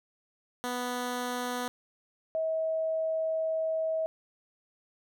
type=tone pair in turn; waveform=10% pulse / sine; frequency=246.9 / 641.5 Hz; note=B3 / E5; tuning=0 / -47 cents; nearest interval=octave + perfect fourth; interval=1653 cents; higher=second; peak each=-23 / -27 dBFS; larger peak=first; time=0.64-1.68 / 2.35-4.06 s; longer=second; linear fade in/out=0 ms; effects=none